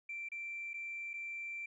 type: tone with dropouts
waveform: sine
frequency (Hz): 2349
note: D7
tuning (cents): 0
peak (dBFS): -39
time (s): 0.09-1.66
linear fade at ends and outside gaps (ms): 5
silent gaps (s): 0.288-0.317 / 0.734-0.74 / 1.134-1.138
effects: tanh soft clip ceiling -35 dBFS